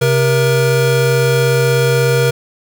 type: tone pair together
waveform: square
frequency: 132.8 / 474.6 Hz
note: C3 / A#4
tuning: +26 / +31 cents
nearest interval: octave + minor seventh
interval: 2205 cents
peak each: -14 dBFS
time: 0.01-2.31 s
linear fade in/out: 10 ms
effects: none